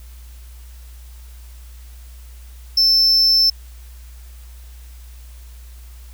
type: tone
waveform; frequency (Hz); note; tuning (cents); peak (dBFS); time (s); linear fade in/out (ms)
triangle; 5310; E8; +12; -10; 2.77-3.5; 5
effects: added 60 Hz sine -36 dBFS peak until 6.13 s + white hiss -50 dBFS RMS until 6.13 s